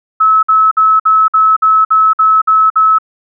sine tone bursts, 1296 Hz, E6, 30 cents flat, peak -5 dBFS, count 10, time 0.2-2.986 s, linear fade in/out 10 ms, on 230 ms, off 54 ms, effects none

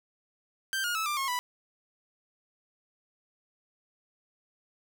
sawtooth tone with pitch steps, 1568 / 1429.6 / 1303.4 / 1188.3 / 1083.4 / 987.8 Hz, G6 / F6 / E6 / D6 / C#6 / B5, 0 / +40 / -20 / +20 / -40 / 0 cents, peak -25 dBFS, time 0.73-1.39 s, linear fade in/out 0 ms, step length 110 ms, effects none

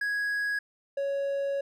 triangle tone pair in turn, 1661.2 / 556.3 Hz, G#6 / C#5, 0 / +6 cents, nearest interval octave + perfect fifth, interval 1894 cents, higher first, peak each -25 dBFS, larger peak neither, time 0.01-0.59 / 0.97-1.61 s, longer second, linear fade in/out 5 ms, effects none

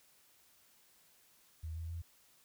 sine tone with pitch steps, 80.1 / 82.16 / 84.28 Hz, E2 / E2 / E2, -49 / -5 / +39 cents, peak -39 dBFS, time 1.63-2.02 s, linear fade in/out 10 ms, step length 130 ms, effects white hiss -67 dBFS RMS until 2.44 s

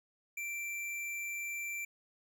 sine tone with hard clipping, 2349 Hz, D7, in tune, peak -38 dBFS, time 0.37-1.85 s, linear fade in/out 5 ms, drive 17 dB, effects none

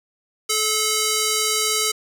square tone with band-pass filter, 432.3 Hz, A4, 31 cents flat, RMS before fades -21 dBFS, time 0.49-1.92 s, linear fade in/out 10 ms, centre 7100 Hz, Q 0.85, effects none

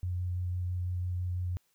sine tone with vibrato, 90 Hz, F#2, 47 cents flat, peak -30 dBFS, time 0.03-1.57 s, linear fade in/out 0 ms, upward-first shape square, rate 6 Hz, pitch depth 9 cents each way, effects white hiss -73 dBFS RMS until 1.74 s

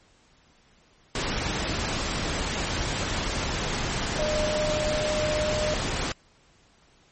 sine tone in noise, 609 Hz, D#5, 37 cents flat, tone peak -25 dBFS, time 4.19-5.74 s, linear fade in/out 2 ms, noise pink, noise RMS -28 dBFS, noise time 1.15-6.12 s, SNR 0 dB, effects pink hiss -60 dBFS RMS until 7.11 s + MP3 32 kbps

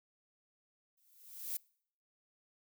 violet noise with exponential growth, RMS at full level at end -36 dBFS, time 0.97-1.57 s, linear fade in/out 5 ms, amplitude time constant 130 ms, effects noise-tail reverb RT60 0.6 s tail -25 dB re dry

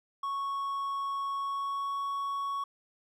triangle tone with pitch glide, 1107 to 1114.1 Hz, C#6 to C#6, -3 to +8 cents, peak -29 dBFS, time 0.23-2.64 s, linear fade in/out 5 ms, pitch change +11 cents, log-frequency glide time 1.35-1.99 s, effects none

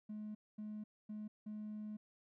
triangle tone bursts at uneven times, 212.4 Hz, G#3, 39 cents sharp, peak -40 dBFS, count 4, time 0.09-0.35 / 0.58-0.84 / 1.09-1.28 / 1.46-1.97 s, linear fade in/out 10 ms, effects tanh soft clip ceiling -39 dBFS

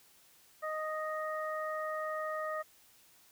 harmonic tone, 622 Hz, D#5, 1 cent flat, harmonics 1 / 2 / 3, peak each -37 / -38 / -43 dBFS, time 0.62-2.63 s, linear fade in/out 20 ms, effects white hiss -63 dBFS RMS until 3.31 s

